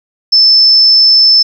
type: tone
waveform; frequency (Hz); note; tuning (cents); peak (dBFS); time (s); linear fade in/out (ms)
sine; 5274; E8; 0; -3; 0.32-1.43; 10
effects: 7-bit